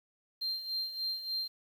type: tone with tremolo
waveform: triangle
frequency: 4171 Hz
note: C8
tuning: 6 cents flat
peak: -29 dBFS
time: 0.41-1.48 s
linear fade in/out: 10 ms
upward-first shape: sine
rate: 3.4 Hz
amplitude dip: 70%
effects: tanh soft clip ceiling -26 dBFS + 10-bit